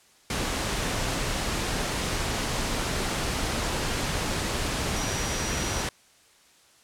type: tone in noise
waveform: sine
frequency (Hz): 5800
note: F#8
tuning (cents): -35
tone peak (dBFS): -36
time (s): 4.96-5.82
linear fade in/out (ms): 2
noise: pink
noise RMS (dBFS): -28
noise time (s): 0.3-5.89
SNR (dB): -11
effects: white hiss -58 dBFS RMS until 6.83 s + low-pass 9000 Hz 12 dB/octave